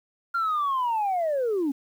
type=linear sweep; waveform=sine; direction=down; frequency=1396.9 to 261.1 Hz; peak=-21 dBFS; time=0.34-1.72 s; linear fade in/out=10 ms; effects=tanh soft clip ceiling -20 dBFS + 9-bit